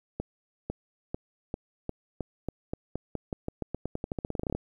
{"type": "accelerating click train", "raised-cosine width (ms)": 2, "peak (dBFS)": -18, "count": 28, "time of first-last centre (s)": [0.2, 4.55], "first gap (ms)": 500, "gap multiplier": 0.89, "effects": ["10-bit"]}